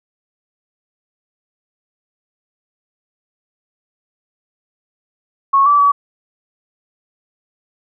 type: tone with pitch steps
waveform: sine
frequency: 1099 / 1157 / 1140 Hz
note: C#6 / D6 / C#6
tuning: -15 / -26 / +48 cents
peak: -8 dBFS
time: 5.53-5.92 s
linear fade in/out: 10 ms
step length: 130 ms
effects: none